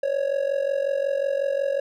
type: tone with amplitude modulation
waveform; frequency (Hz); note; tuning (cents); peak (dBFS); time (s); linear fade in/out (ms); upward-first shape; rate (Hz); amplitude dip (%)
triangle; 554.4; C#5; 0; -16; 0.03-1.8; 5; sine; 45.5; 80
effects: none